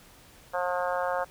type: harmonic tone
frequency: 179.2 Hz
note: F3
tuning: 45 cents sharp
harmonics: 3 / 4 / 5 / 6 / 7 / 8 / 9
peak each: -30 / -32 / -34 / -36 / -37 / -38 / -39 dBFS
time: 0.53-1.25 s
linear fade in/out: 20 ms
effects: pink hiss -54 dBFS RMS until 1.3 s